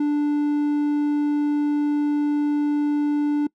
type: tone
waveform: triangle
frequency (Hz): 293.7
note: D4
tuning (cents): 0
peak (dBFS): -16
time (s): 0-3.47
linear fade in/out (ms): 5
effects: noise-tail reverb RT60 0.1 s tail -23 dB re dry